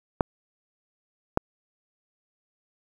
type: clicks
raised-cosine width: 1 ms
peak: -6 dBFS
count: 2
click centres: 0.208 / 1.374 s
effects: 7-bit